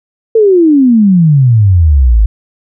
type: exponential sweep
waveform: sine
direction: down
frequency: 459.1 to 50 Hz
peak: -3 dBFS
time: 0.35-2.26 s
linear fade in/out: 5 ms
effects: none